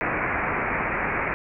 white low-pass noise, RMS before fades -26 dBFS, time 0.01-1.34 s, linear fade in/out 0 ms, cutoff 2400 Hz, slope 96 dB/octave, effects none

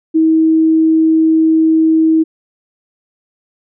sine tone, 320 Hz, D#4, 49 cents sharp, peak -7 dBFS, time 0.14-2.24 s, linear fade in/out 20 ms, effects none

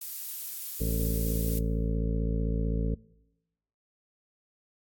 violet noise, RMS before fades -36 dBFS, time 0.01-1.59 s, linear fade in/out 5 ms
harmonic tone, 55.7 Hz, A1, 22 cents sharp, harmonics 1 / 2 / 3 / 4 / 5 / 7 / 8 / 9 / 10, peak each -28 / -35 / -34 / -38 / -39 / -48 / -38 / -49 / -49 dBFS, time 0.8-2.95 s, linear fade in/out 10 ms
effects noise-tail reverb RT60 1.0 s tail -23 dB re dry + AAC 64 kbps

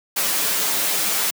white noise with comb filter, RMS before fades -21 dBFS, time 0.16-1.31 s, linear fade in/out 10 ms, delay 8.2 ms, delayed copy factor -1, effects high-pass 200 Hz 12 dB/octave

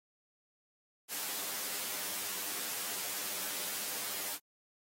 white noise with comb filter, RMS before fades -38 dBFS, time 1.08-4.39 s, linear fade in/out 50 ms, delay 9.9 ms, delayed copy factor +0.8, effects high-pass 200 Hz 12 dB/octave + AAC 48 kbps

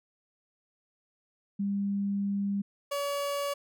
sine / 30% pulse tone pair in turn, 200 / 567.8 Hz, G3 / C#5, +35 / +41 cents, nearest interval octave + tritone, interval 1806 cents, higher second, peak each -27 dBFS, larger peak neither, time 1.59-2.62 / 2.91-3.54 s, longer first, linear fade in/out 10 ms, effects none

